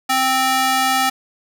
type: tone with high-pass filter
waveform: square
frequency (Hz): 261.6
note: C4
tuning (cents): 0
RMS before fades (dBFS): -17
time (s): 0.09-1.1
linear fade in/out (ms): 10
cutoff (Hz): 810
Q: 0.96
effects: none